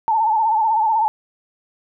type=tone with vibrato; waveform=sine; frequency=880 Hz; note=A5; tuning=in tune; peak=-14 dBFS; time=0.08-1.08 s; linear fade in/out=0 ms; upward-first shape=sine; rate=16 Hz; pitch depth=73 cents each way; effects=none